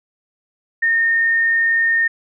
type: tone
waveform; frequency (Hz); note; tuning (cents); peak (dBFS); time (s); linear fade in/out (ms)
sine; 1831; A#6; -32; -13; 0.82-2.08; 10
effects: none